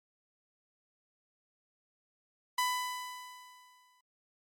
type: tone with exponential decay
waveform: sawtooth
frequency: 998 Hz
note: B5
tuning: 18 cents sharp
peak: -23 dBFS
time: 2.58-4.01 s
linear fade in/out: 5 ms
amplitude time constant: 310 ms
effects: MP3 64 kbps